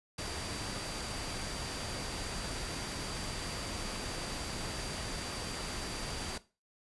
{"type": "tone in noise", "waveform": "sine", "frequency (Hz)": 4699, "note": "D8", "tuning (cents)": 0, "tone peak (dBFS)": -47, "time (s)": [0.18, 6.38], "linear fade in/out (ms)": 5, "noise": "pink", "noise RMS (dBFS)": -39, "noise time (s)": [0.18, 6.38], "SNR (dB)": -11, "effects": ["noise-tail reverb RT60 0.3 s tail -17 dB re dry", "resampled to 24000 Hz"]}